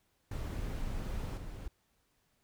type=noise with level steps; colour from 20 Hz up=brown; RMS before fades=-37 / -43 dBFS; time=0.31-1.68 s; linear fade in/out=5 ms; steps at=1.37 s; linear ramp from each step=5 ms; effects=pink hiss -75 dBFS RMS until 2.43 s